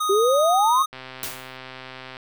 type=tone; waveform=square; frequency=1244.5 Hz; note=D#6; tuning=in tune; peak=-22 dBFS; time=0-0.86 s; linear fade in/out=10 ms
type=exponential sweep; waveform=sine; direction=up; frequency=380 to 1119 Hz; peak=-16 dBFS; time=0.09-0.83 s; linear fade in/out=10 ms
type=click train; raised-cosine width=0.3 ms; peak=-21 dBFS; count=162; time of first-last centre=0.93-2.168 s; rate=130 Hz
type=noise with exponential decay; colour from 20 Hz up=white; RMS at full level=-27 dBFS; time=1.23-1.57 s; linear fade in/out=1 ms; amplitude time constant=73 ms
effects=none